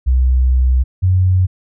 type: tone pair in turn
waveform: sine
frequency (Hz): 63.6 / 92.32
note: C2 / F#2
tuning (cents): -48 / -3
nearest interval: tritone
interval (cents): 645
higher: second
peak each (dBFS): -9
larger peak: neither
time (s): 0.06-0.84 / 1.02-1.47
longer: first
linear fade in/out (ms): 20
effects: none